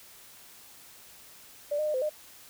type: tone with pitch steps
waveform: sine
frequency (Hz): 584 / 610 / 606 / 515 / 607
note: D5 / D#5 / D#5 / C5 / D#5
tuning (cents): -10 / -34 / -46 / -28 / -43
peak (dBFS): -26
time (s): 1.71-2.095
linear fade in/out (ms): 10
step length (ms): 77
effects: white hiss -52 dBFS RMS until 2.49 s